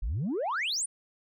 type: exponential sweep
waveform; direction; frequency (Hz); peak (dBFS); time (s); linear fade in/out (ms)
sine; up; 41.67 to 9956; -26; 0.02-0.86; 10
effects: tanh soft clip ceiling -26 dBFS